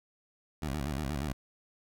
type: tone with vibrato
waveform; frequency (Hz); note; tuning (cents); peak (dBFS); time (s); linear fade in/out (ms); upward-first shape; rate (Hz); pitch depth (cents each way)
15% pulse; 71.6; D2; -43; -26; 0.62-1.33; 5; square; 8.4; 140
effects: none